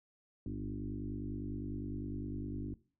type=tone with frequency modulation; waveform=sine; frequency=177 Hz; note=F3; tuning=23 cents sharp; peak=-37 dBFS; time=0.46-2.74 s; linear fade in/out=2 ms; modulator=49.9 Hz; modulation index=3; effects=noise-tail reverb RT60 0.4 s tail -20 dB re dry